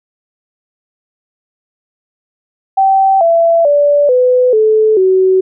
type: tone with pitch steps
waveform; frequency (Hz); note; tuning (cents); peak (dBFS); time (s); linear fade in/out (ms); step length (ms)
sine; 774 / 669.9 / 579.8 / 501.9 / 434.4 / 376; G5 / E5 / D5 / B4 / A4 / F#4; -22 / +28 / -22 / +28 / -22 / +28; -6; 2.77-5.41; 10; 440
effects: none